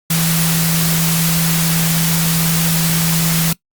sine tone in noise, 164.81 Hz, E3, in tune, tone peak -15 dBFS, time 0.1-3.53 s, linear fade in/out 5 ms, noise white, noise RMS -18 dBFS, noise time 0.1-3.53 s, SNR 0 dB, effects noise-tail reverb RT60 0.1 s tail -21 dB re dry + Opus 48 kbps

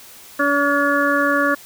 harmonic tone, 284.9 Hz, C#4, 48 cents sharp, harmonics 1 / 2 / 4 / 5 / 6, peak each -21 / -21 / -21 / -21 / -21 dBFS, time 0.39-1.55 s, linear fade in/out 10 ms, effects white hiss -42 dBFS RMS until 1.65 s

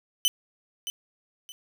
sawtooth tone with echo, 3024 Hz, F#7, 37 cents sharp, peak -16 dBFS, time 0.25-0.28 s, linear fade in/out 0 ms, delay 620 ms, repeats 2, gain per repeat -11 dB, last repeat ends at 1.52 s, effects none

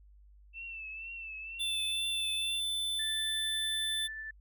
sine tone with vibrato, 2660 Hz, E7, 15 cents sharp, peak -40 dBFS, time 0.53-2.61 s, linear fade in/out 50 ms, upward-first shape triangle, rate 2.1 Hz, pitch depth 60 cents each way
square tone, 3520 Hz, A7, in tune, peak -32 dBFS, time 1.59-4.08 s, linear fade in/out 20 ms
sine tone with tremolo, 1760 Hz, A6, in tune, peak -38 dBFS, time 2.99-4.31 s, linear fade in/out 5 ms, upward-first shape triangle, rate 11 Hz, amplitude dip 25%
effects added 50 Hz sine -55 dBFS peak until 4.4 s

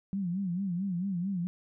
sine tone with vibrato, 185 Hz, F#3, in tune, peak -29 dBFS, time 0.13-1.47 s, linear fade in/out 0 ms, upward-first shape sine, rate 4.5 Hz, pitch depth 140 cents each way, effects none

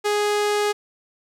sawtooth tone, 415.3 Hz, G#4, in tune, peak -15 dBFS, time 0.04-0.73 s, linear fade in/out 20 ms, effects low-pass 10000 Hz 12 dB/octave + 9-bit

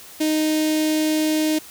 sawtooth tone with notch filter, 310 Hz, D#4, 6 cents flat, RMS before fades -20 dBFS, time 0.2-1.59 s, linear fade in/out 10 ms, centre 1200 Hz, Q 0.57, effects white hiss -42 dBFS RMS until 1.7 s

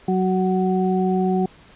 harmonic tone, 186.2 Hz, F#3, 11 cents sharp, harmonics 1 / 2 / 4, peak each -19 / -22 / -25 dBFS, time 0.08-1.46 s, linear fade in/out 5 ms, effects pink hiss -49 dBFS RMS until 1.75 s + resampled to 8000 Hz

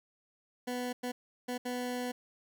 20% pulse tone bursts at uneven times, 247.6 Hz, B3, 5 cents sharp, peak -29 dBFS, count 4, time 0.67-0.93 / 1.03-1.12 / 1.48-1.58 / 1.65-2.12 s, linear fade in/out 10 ms, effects none

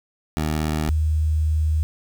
15% pulse / sine tone pair in turn, 77.2 / 77.83 Hz, D#2 / D#2, -13 / +1 cents, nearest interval unison, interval 14 cents, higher second, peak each -15 / -17 dBFS, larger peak first, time 0.37-0.89 / 0.89-1.83 s, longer second, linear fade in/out 0 ms, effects 8-bit

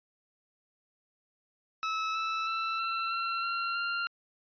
sawtooth tone with pitch steps, 1300 / 1314.3 / 1328.9 / 1343.5 / 1358.3 / 1373.3 / 1388.5 Hz, E6 / E6 / E6 / E6 / F6 / F6 / F6, -24 / -6 / +14 / +33 / -49 / -30 / -10 cents, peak -26 dBFS, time 1.83-4.07 s, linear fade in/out 0 ms, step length 320 ms, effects resampled to 11025 Hz

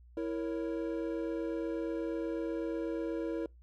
triangle chord, A# diminished, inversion second, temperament equal, 329.6 / 466.2 / 554.4 Hz, E4 / A#4 / C#5, 0 / 0 / 0 cents, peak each -33 / -36 / -39 dBFS, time 0.17-3.46 s, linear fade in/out 2 ms, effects noise-tail reverb RT60 0.2 s tail -26 dB re dry + added 60 Hz sine -54 dBFS peak until 3.62 s

